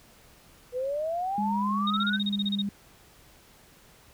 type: exponential sweep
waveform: sine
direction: up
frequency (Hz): 485.5 to 1570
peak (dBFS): -27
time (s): 0.72-2.2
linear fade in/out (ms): 50
type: tone with pitch glide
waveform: sine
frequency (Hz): 203.7 to 201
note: G#3 to G3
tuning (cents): -33 to +44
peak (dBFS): -27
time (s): 1.38-2.69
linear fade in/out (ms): 2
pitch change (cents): -23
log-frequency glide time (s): 2.15-2.57
type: tone bursts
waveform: sine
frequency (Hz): 3729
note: A#7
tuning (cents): 0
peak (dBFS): -27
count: 12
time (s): 1.87-2.619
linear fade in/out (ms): 5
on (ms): 34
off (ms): 31
effects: pink hiss -56 dBFS RMS until 4.13 s